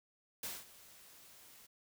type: noise with ADSR envelope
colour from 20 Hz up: white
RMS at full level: -41 dBFS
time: 0.43-1.67 s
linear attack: 4 ms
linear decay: 210 ms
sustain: -18 dB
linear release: 16 ms
effects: none